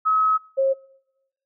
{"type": "tone pair in turn", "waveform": "sine", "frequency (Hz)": [1281, 538.6], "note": ["E6", "C#5"], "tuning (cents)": [-50, -50], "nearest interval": "octave + minor third", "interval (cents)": 1500, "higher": "first", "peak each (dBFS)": -16, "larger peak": "neither", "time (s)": [[0.05, 0.38], [0.57, 0.74]], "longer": "first", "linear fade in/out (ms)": 20, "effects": ["noise-tail reverb RT60 1.0 s tail -26 dB re dry"]}